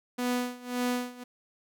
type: tone with tremolo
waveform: sawtooth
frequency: 246.9 Hz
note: B3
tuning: in tune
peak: -22 dBFS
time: 0.18-1.24 s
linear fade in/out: 10 ms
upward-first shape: sine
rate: 1.8 Hz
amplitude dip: 90%
effects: none